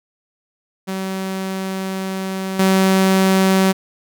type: tone with level steps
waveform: sawtooth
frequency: 190.5 Hz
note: G3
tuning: 49 cents flat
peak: -18 / -8 dBFS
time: 0.87-3.73 s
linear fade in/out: 20 ms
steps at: 2.59 s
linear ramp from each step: 5 ms
effects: none